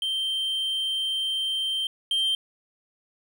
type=tone pair in turn; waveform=triangle; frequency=3136 / 3148 Hz; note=G7 / G7; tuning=0 / +7 cents; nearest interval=unison; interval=7 cents; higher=second; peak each=-23 / -20 dBFS; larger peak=second; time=0.02-1.87 / 2.11-2.35 s; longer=first; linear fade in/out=2 ms; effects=none